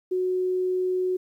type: tone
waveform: sine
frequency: 368 Hz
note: F#4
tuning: 9 cents flat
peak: -22 dBFS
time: 0.11-1.17 s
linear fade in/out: 10 ms
effects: 10-bit